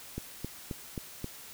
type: click train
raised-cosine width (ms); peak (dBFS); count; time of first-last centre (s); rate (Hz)
3; -22; 5; 0.18-1.244; 3.76
effects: white hiss -48 dBFS RMS until 1.53 s